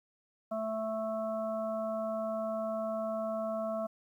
harmonic tone, 220 Hz, A3, in tune, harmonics 1 / 3 / 5 / 6, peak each -39 / -33 / -44 / -45 dBFS, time 0.51-3.87 s, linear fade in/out 10 ms, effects 11-bit

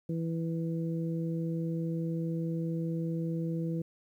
harmonic tone, 164.81 Hz, E3, in tune, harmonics 1 / 2 / 3, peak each -31 / -37 / -41 dBFS, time 0.09-3.82 s, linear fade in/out 5 ms, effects 11-bit

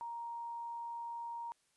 sine tone, 936 Hz, A#5, 7 cents sharp, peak -40 dBFS, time 0.01-1.52 s, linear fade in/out 0 ms, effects white hiss -75 dBFS RMS until 1.76 s + resampled to 24000 Hz

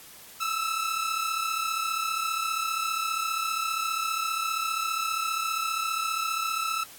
sawtooth tone pair together, 1299 / 1334 Hz, E6 / E6, -26 / +20 cents, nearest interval unison, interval 46 cents, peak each -26 dBFS, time 0.4-6.84 s, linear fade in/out 10 ms, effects white hiss -48 dBFS RMS until 6.98 s + AAC 64 kbps

